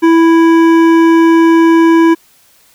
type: tone with hard clipping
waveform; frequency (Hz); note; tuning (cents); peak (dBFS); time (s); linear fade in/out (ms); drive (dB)
triangle; 330; E4; +2; -6; 0.02-2.15; 20; 16
effects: white hiss -48 dBFS RMS until 2.74 s